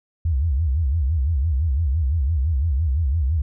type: tone with vibrato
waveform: sine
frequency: 73.7 Hz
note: D2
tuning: 7 cents sharp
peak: -17 dBFS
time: 0.25-3.42 s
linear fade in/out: 5 ms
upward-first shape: sine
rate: 5.9 Hz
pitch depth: 260 cents each way
effects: none